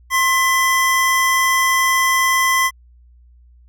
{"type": "tone pair together", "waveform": "square", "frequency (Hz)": [1061.6, 2004], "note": ["C6", "B6"], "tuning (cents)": [25, 25], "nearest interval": "major seventh", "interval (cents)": 1100, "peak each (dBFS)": -17, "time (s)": [0.1, 2.71], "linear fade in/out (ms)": 50, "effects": ["added 60 Hz sine -45 dBFS peak until 3.68 s"]}